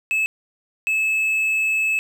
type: tone bursts at uneven times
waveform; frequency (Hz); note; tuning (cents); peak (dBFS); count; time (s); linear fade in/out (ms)
triangle; 2600; E7; -24; -16; 2; 0.11-0.26 / 0.87-1.99; 0
effects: none